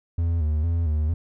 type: tone with vibrato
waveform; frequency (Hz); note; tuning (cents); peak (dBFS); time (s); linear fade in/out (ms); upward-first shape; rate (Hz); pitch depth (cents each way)
triangle; 80.2; E2; -47; -18; 0.18-1.14; 5; square; 2.2; 83
effects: none